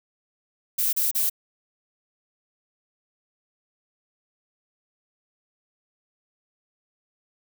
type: noise bursts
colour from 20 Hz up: violet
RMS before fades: -23 dBFS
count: 3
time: 0.78-1.298 s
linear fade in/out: 10 ms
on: 150 ms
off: 34 ms
effects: none